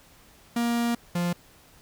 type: tone pair in turn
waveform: 45% pulse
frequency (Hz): 235.9 / 174.56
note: A#3 / F3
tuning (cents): +21 / -1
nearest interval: perfect fourth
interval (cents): 522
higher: first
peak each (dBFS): -23 / -24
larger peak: first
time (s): 0.56-0.95 / 1.15-1.33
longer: first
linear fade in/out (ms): 5
effects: pink hiss -55 dBFS RMS until 1.81 s